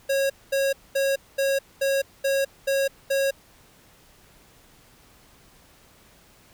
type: tone bursts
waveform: square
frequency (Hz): 547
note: C#5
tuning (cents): -23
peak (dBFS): -21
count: 8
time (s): 0.09-3.31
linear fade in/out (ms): 10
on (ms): 210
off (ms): 220
effects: pink hiss -55 dBFS RMS until 6.53 s